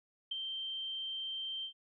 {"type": "tone with ADSR envelope", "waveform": "sine", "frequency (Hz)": 3136, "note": "G7", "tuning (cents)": 0, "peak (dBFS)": -32, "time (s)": [0.31, 1.73], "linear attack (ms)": 8, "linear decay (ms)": 12, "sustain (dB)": -5, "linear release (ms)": 91, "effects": []}